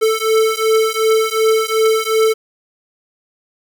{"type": "beating tone pair", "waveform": "square", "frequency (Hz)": [440, 442.7], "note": ["A4", "A4"], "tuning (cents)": [0, 11], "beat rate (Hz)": 2.7, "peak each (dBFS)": -16, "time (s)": [0.01, 2.34], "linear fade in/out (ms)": 20, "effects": []}